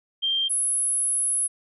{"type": "tone pair in turn", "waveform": "sine", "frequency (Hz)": [3173, 10673], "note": ["G7", "E9"], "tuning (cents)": [20, 20], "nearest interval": "octave + major sixth", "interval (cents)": 2100, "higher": "second", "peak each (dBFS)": -21, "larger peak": "neither", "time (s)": [[0.22, 0.49], [0.49, 1.48]], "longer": "second", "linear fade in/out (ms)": 20, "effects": []}